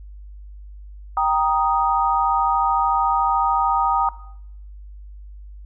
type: chord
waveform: sine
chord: Eb major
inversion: first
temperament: equal with one note detuned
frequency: 784 / 937.7 / 1244.5 Hz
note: G5 / Bb5 / Eb6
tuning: 0 / +10 / 0 cents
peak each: -21 dBFS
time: 1.17-4.09 s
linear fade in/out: 2 ms
effects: noise-tail reverb RT60 0.7 s tail -17 dB re dry + added 50 Hz sine -36 dBFS peak until 5.65 s